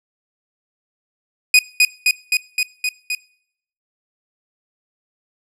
sawtooth tone with echo, 2486 Hz, D#7, 2 cents flat, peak -4 dBFS, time 1.54-1.59 s, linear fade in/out 2 ms, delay 260 ms, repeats 6, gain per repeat -2 dB, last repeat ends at 3.15 s, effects noise-tail reverb RT60 0.7 s tail -24 dB re dry + low-pass 12000 Hz 12 dB/octave

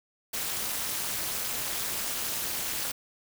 white noise with amplitude modulation, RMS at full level -28 dBFS, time 0.33-2.92 s, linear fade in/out 10 ms, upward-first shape sine, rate 255 Hz, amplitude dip 95%, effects none

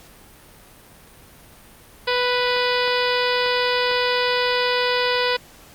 harmonic tone, 493.9 Hz, B4, in tune, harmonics 1 / 2 / 3 / 4 / 5 / 6 / 7 / 8 / 9 / 10, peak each -22 / -25 / -27 / -28 / -29 / -30 / -30 / -31 / -32 / -32 dBFS, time 2.07-5.37 s, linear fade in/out 10 ms
clicks, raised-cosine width 0.5 ms, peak -20 dBFS, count 4, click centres 2.565 / 2.878 / 3.462 / 3.914 s
effects pink hiss -47 dBFS RMS until 5.74 s + Opus 48 kbps

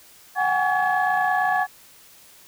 sine tone cluster, 738 / 795 / 824 / 1130 / 1702 Hz, F#5 / G5 / G#5 / C#6 / G#6, -5 / +24 / -14 / +33 / +42 cents, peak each -21 / -29 / -26 / -28 / -23 dBFS, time 0.35-1.67 s, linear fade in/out 50 ms, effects tanh soft clip ceiling -11 dBFS + white hiss -50 dBFS RMS until 2.47 s

